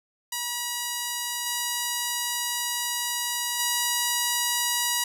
5% pulse tone with level steps, 964 Hz, B5, 42 cents flat, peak -16 / -14 / -11 dBFS, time 0.32-5.04 s, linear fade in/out 5 ms, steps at 1.46 / 3.59 s, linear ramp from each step 5 ms, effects none

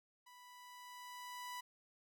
sawtooth tone with level ramp, 987.8 Hz, B5, in tune, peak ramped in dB -55 to -40 dBFS, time 0.26-1.61 s, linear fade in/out 10 ms, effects none

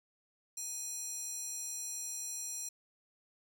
square tone with high-pass filter, 830.6 Hz, G#5, in tune, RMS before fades -41 dBFS, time 0.57-2.69 s, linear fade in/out 5 ms, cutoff 6700 Hz, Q 8.2, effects none

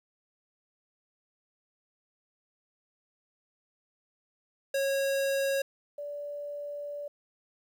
square / sine tone pair in turn, 548 / 580.6 Hz, C#5 / D5, -20 / -20 cents, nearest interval minor second, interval 100 cents, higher second, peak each -27 / -35 dBFS, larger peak first, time 4.74-5.62 / 5.98-7.08 s, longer second, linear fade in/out 5 ms, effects 11-bit

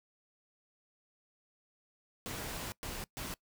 pink noise bursts at uneven times, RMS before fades -41 dBFS, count 3, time 2.26-2.72 / 2.83-3.04 / 3.17-3.34 s, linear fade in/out 0 ms, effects noise-tail reverb RT60 0.1 s tail -22 dB re dry

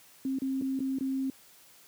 sine tone with dropouts, 266.6 Hz, C4, 33 cents sharp, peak -28 dBFS, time 0.25-1.3 s, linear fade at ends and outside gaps 2 ms, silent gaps 0.387-0.419 / 0.613-0.62 / 0.792-0.803 / 0.986-1.008 s, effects white hiss -57 dBFS RMS until 1.87 s + high-pass 80 Hz 12 dB/octave

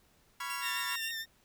30% pulse chord, C# dominant seventh, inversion third, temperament equal with one note detuned, 987.8 / 1108.7 / 1381.7 / 1661.2 Hz, B5 / C#6 / E#6 / G#6, 0 / 0 / -19 / 0 cents, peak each -38 / -40 / -40 / -42 dBFS, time 0.4-0.96 s, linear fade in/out 5 ms
sawtooth tone with tremolo, 2760 Hz, F7, 21 cents flat, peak -33 dBFS, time 0.5-1.11 s, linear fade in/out 0 ms, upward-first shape sine, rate 7.7 Hz, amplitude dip 50%
20% pulse tone with vibrato, 1814 Hz, A#6, 48 cents flat, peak -31 dBFS, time 0.61-1.26 s, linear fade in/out 50 ms, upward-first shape triangle, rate 6.5 Hz, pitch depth 38 cents each way
effects pink hiss -67 dBFS RMS until 1.44 s

